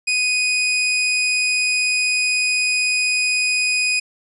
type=tone; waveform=sawtooth; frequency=2489 Hz; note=D#7; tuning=in tune; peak=-13 dBFS; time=0.07-4 s; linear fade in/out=10 ms; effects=resampled to 24000 Hz